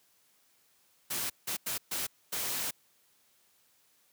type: noise bursts at uneven times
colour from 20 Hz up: white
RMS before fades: -34 dBFS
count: 5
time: 1.1-1.3 / 1.47-1.57 / 1.66-1.78 / 1.91-2.07 / 2.32-2.71 s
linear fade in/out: 10 ms
effects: white hiss -68 dBFS RMS until 4.12 s + high-pass 80 Hz 12 dB/octave